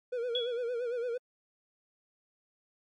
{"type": "tone with vibrato", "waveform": "triangle", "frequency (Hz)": 481.5, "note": "B4", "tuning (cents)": -44, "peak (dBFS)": -29, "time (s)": [0.12, 1.18], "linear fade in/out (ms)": 10, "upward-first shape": "sine", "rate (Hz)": 8.8, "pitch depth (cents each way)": 81}
{"type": "tone with exponential decay", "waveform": "sine", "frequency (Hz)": 3365, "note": "G#7", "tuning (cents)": 22, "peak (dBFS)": -27, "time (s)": [0.35, 0.64], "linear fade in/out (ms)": 2, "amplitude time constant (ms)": 61}
{"effects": ["MP3 48 kbps"]}